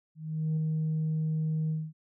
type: tone with ADSR envelope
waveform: sine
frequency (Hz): 157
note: D#3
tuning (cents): +16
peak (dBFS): -23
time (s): 0.15-1.93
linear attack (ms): 420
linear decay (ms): 4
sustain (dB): -2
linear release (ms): 230
effects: tanh soft clip ceiling -24 dBFS